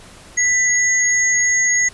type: tone pair together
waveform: sine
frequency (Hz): 1986 / 6601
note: B6 / G#8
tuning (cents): +9 / -11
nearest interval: octave + major sixth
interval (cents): 2080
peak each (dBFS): -16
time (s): 0.37-1.89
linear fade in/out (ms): 10
effects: pink hiss -42 dBFS RMS until 1.93 s + resampled to 24000 Hz